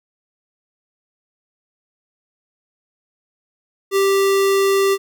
square tone, 392 Hz, G4, in tune, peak -14 dBFS, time 3.91-4.98 s, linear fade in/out 50 ms, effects none

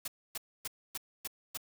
white noise bursts, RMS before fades -38 dBFS, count 6, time 0.05-1.574 s, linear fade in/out 5 ms, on 29 ms, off 270 ms, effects none

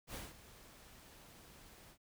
pink noise with ADSR envelope, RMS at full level -45 dBFS, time 0.07-1.98 s, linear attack 71 ms, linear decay 190 ms, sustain -14 dB, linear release 77 ms, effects none

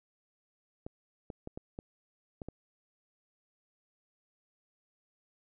clicks, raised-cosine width 2 ms, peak -27 dBFS, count 7, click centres 0.865 / 1.302 / 1.474 / 1.575 / 1.789 / 2.418 / 2.486 s, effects none

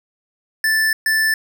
square tone bursts at uneven times, 1760 Hz, A6, in tune, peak -15 dBFS, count 2, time 0.64-0.93 / 1.06-1.34 s, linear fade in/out 2 ms, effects none

